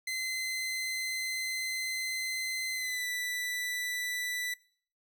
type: tone with pitch glide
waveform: sawtooth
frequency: 2056 to 1978 Hz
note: C7 to B6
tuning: -31 to +2 cents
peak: -29 dBFS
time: 0.07-4.54 s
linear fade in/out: 5 ms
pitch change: -67 cents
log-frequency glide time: 2.73-3.06 s
effects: noise-tail reverb RT60 0.5 s tail -21 dB re dry